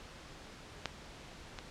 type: clicks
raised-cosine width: 0.2 ms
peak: -16 / -24 dBFS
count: 2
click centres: 0.857 / 1.588 s
effects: pink hiss -51 dBFS RMS until 1.7 s + low-pass 6000 Hz 12 dB/octave